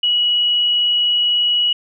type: tone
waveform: sine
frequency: 2921 Hz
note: F#7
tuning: 23 cents flat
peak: -13 dBFS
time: 0.03-1.73 s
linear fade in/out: 5 ms
effects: none